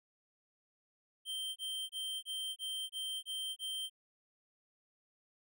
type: tone bursts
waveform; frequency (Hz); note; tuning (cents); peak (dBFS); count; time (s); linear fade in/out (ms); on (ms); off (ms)
square; 3136; G7; 0; -38; 8; 1.25-3.898; 50; 310; 24
effects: none